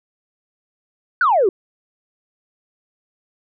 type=exponential sweep; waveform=sine; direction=down; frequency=1554 to 353.2 Hz; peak=-11 dBFS; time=1.21-1.49 s; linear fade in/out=2 ms; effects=tanh soft clip ceiling -7 dBFS